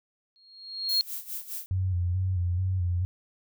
sine tone with exponential growth, 4265 Hz, C8, 32 cents sharp, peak -19 dBFS, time 0.36-1.01 s, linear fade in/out 0 ms, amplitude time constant 140 ms
violet noise with tremolo, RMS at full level -34 dBFS, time 0.89-1.66 s, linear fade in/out 0 ms, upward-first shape sine, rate 4.9 Hz, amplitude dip 80%
sine tone with vibrato, 90.9 Hz, F#2, 30 cents flat, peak -24 dBFS, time 1.71-3.05 s, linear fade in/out 0 ms, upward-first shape square, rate 2.3 Hz, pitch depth 49 cents each way
effects none

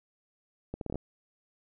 accelerating click train, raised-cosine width 2 ms, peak -22 dBFS, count 7, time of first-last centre 0.74-0.956 s, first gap 72 ms, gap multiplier 0.71, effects none

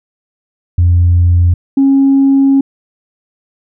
sine tone pair in turn, 87.31 / 273.1 Hz, F2 / C#4, 0 / -26 cents, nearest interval octave + minor sixth, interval 1974 cents, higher second, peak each -4 dBFS, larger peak neither, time 0.78-1.54 / 1.77-2.61 s, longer second, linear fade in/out 5 ms, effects tanh soft clip ceiling -2 dBFS

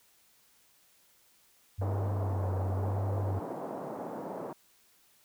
sine tone with vibrato, 96.5 Hz, G2, 27 cents flat, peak -29 dBFS, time 1.78-3.4 s, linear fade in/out 20 ms, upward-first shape sine, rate 0.95 Hz, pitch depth 46 cents each way
white band-pass noise, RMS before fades -39 dBFS, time 1.81-4.53 s, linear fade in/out 5 ms, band 160 to 840 Hz, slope 24 dB/octave
effects white hiss -65 dBFS RMS until 5.24 s

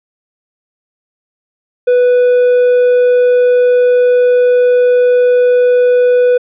triangle tone, 493.9 Hz, B4, in tune, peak -4 dBFS, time 1.87-6.38 s, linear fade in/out 10 ms, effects resampled to 8000 Hz

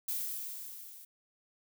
violet noise with level ramp, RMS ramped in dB -34 to -52 dBFS, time 0.08-1.05 s, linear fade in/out 5 ms, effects none

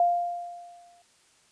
sine tone with exponential decay, 698.5 Hz, F5, in tune, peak -17 dBFS, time 0-1.02 s, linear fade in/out 2 ms, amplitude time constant 220 ms, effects white hiss -62 dBFS RMS until 1.51 s + resampled to 22050 Hz

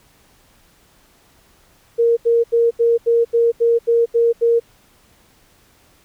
sine tone bursts, 466.2 Hz, A#4, in tune, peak -11 dBFS, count 10, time 1.98-4.6 s, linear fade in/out 20 ms, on 190 ms, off 80 ms, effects pink hiss -54 dBFS RMS until 6.04 s

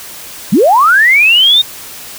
sine linear sweep, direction up, 155.56 to 3729 Hz, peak -4 dBFS, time 0.52-1.62 s, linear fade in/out 10 ms, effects white hiss -29 dBFS RMS until 2.18 s

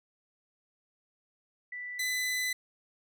sine / sawtooth tone pair in turn, 1975.5 / 2005 Hz, B6 / B6, 0 / +26 cents, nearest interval unison, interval 26 cents, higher second, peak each -37 / -26 dBFS, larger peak second, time 1.72-1.99 / 1.99-2.53 s, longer second, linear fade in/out 5 ms, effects none

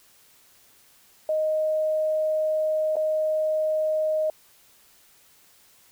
sine tone with dropouts, 622.3 Hz, D#5, in tune, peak -21 dBFS, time 1.29-4.3 s, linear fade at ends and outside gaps 2 ms, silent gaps 2.957-2.966 s, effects white hiss -57 dBFS RMS until 5.91 s

